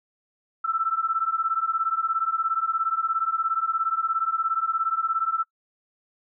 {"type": "beating tone pair", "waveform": "sine", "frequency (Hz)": [1318.5, 1335.5], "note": ["E6", "E6"], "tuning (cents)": [0, 22], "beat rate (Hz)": 17, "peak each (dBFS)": [-25, -25], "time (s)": [0.64, 5.44], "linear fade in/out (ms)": 10, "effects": ["noise-tail reverb RT60 0.1 s tail -22 dB re dry"]}